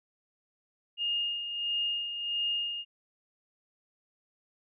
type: tone with tremolo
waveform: sine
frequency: 2837 Hz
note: F7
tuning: 27 cents sharp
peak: -27 dBFS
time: 0.97-2.85 s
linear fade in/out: 50 ms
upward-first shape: sine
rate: 1.5 Hz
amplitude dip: 55%
effects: none